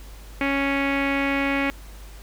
sawtooth tone with low-pass filter, 277.2 Hz, C#4, in tune, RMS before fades -23 dBFS, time 0.41-1.7 s, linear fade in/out 0 ms, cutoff 2300 Hz, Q 4.7, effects added 50 Hz sine -39 dBFS peak until 2.22 s + pink hiss -48 dBFS RMS until 2.22 s

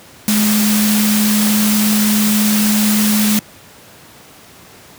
sine tone in noise, 211.4 Hz, G#3, 31 cents sharp, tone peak -12 dBFS, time 0.28-3.39 s, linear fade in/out 0 ms, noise white, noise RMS -18 dBFS, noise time 0.28-3.39 s, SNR +3 dB, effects pink hiss -41 dBFS RMS until 4.98 s + high-pass 100 Hz 12 dB/octave

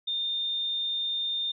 sine tone, 3625 Hz, A#7, 49 cents flat, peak -27 dBFS, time 0.07-1.52 s, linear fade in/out 10 ms, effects none

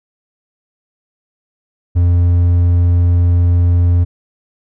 triangle tone, 87.31 Hz, F2, in tune, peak -6 dBFS, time 1.95-4.05 s, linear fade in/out 20 ms, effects none

